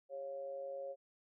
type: tone with amplitude modulation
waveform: sine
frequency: 549 Hz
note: C#5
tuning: 17 cents flat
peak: -38 dBFS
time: 0.09-0.96 s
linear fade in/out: 50 ms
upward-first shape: sine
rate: 149 Hz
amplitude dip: 65%
effects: none